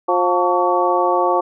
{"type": "harmonic tone with a mistuned harmonic", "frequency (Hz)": 177.8, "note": "F3", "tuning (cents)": 31, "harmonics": [2, 3, 4, 5, 6], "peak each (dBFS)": [-20, -20, -20, -20, -20], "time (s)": [0.08, 1.41], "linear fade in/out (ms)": 10, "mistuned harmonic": 6, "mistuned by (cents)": 97, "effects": []}